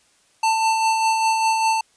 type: tone with tremolo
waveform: square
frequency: 890 Hz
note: A5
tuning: 20 cents sharp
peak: -16 dBFS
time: 0.43-1.81 s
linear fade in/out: 5 ms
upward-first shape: sine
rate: 5 Hz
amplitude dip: 35%
effects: white hiss -59 dBFS RMS until 1.96 s + resampled to 22050 Hz